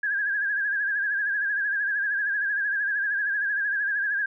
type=tone with vibrato; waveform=sine; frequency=1637 Hz; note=G#6; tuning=25 cents flat; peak=-23 dBFS; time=0.03-4.26 s; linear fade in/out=5 ms; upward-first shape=sine; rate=13 Hz; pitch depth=71 cents each way; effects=none